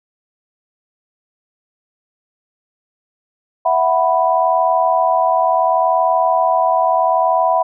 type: chord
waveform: sine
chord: E suspended second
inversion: none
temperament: equal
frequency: 659.3 / 740 / 987.8 Hz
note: E5 / F#5 / B5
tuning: 0 / 0 / 0 cents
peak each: -16 dBFS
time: 3.65-7.63 s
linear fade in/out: 10 ms
effects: none